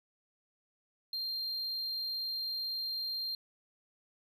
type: tone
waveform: triangle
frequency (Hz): 4186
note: C8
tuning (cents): 0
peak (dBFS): -33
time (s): 1.13-3.35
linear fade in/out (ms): 2
effects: none